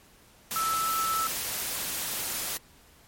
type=tone in noise; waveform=sine; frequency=1315 Hz; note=E6; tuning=5 cents flat; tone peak=-26 dBFS; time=0.56-1.27 s; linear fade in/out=0 ms; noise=white; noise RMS=-32 dBFS; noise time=0.51-2.57 s; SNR=+3 dB; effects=pink hiss -57 dBFS RMS until 3.07 s + MP3 64 kbps